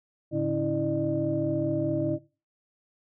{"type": "tone cluster", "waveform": "sine", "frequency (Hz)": [109.2, 143.5, 280.6, 325.5, 602], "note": ["A2", "D3", "C#4", "E4", "D5"], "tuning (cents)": [-13, -40, 21, -22, 43], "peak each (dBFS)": [-35, -30, -33, -27, -30], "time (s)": [0.31, 2.19], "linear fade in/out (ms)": 50, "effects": ["noise-tail reverb RT60 0.3 s tail -17 dB re dry", "tanh soft clip ceiling -13 dBFS"]}